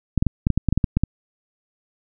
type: clicks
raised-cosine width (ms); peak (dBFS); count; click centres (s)
5; -5; 12; 0.177 / 0.225 / 0.267 / 0.469 / 0.503 / 0.576 / 0.687 / 0.726 / 0.776 / 0.842 / 0.97 / 1.036
effects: none